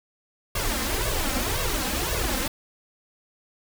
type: noise with flanger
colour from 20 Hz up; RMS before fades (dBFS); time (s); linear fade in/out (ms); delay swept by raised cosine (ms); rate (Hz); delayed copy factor
pink; -26; 0.55-2.48; 5; 1.8 to 3.9; 1.9; +1
effects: none